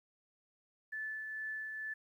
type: tone with tremolo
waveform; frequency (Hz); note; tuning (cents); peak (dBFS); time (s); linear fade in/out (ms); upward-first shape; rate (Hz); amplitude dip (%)
sine; 1744; A6; -16; -37; 0.92-1.94; 10; triangle; 2.2; 35
effects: 12-bit